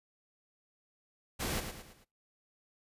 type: noise with echo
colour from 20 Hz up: pink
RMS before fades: -35 dBFS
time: 1.39-1.61 s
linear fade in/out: 20 ms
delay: 110 ms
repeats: 4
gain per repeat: -7 dB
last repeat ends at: 2.05 s
effects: noise-tail reverb RT60 0.3 s tail -24 dB re dry + resampled to 32000 Hz

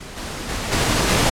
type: noise with level steps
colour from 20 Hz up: pink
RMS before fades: -36 / -30 / -26 / -19 / -17 dBFS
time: 0-1.3 s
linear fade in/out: 10 ms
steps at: 0.16 / 0.48 / 0.71 / 1.07 s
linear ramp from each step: 20 ms
effects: low-pass 9000 Hz 12 dB/octave + AAC 64 kbps

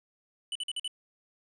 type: tone bursts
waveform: square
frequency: 2980 Hz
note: F#7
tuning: 12 cents sharp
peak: -32 dBFS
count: 5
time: 0.52-0.878 s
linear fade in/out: 2 ms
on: 34 ms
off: 47 ms
effects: resampled to 22050 Hz

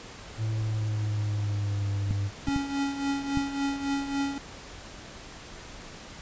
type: tone with pitch glide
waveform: triangle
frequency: 110 to 100.29 Hz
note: A2 to G2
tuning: 0 to +40 cents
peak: -24 dBFS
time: 0.37-2.31 s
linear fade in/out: 50 ms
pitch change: -160 cents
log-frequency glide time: 0.53-1.89 s
type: clicks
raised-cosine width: 5 ms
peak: -18 dBFS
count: 4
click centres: 2.109 / 2.485 / 2.562 / 3.373 s
type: tone with tremolo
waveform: square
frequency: 278.3 Hz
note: C#4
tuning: 7 cents sharp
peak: -25 dBFS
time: 2.47-4.38 s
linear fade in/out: 0 ms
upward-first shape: triangle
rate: 3.6 Hz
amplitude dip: 70%
effects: pink hiss -44 dBFS RMS until 6.21 s + resampled to 16000 Hz

